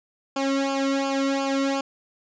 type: tone with flanger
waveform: sawtooth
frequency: 273.2 Hz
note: C#4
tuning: 25 cents flat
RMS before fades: -24 dBFS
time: 0.36-1.81 s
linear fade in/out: 5 ms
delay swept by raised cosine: 0.51 to 1.21 ms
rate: 2.8 Hz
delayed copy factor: -0.95
effects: resampled to 16000 Hz